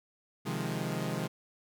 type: chord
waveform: sawtooth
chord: F minor seventh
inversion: second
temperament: equal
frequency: 130.81 / 155.56 / 174.61 / 207.7 Hz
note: C3 / Eb3 / F3 / Ab3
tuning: 0 / 0 / 0 / 0 cents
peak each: -34 / -33 / -34 / -34 dBFS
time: 0.45-1.28 s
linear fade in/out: 20 ms
effects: none